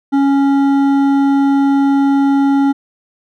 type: tone with hard clipping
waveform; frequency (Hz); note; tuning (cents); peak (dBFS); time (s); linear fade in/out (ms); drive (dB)
sine; 277.2; C#4; 0; -11; 0.12-2.73; 20; 9
effects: none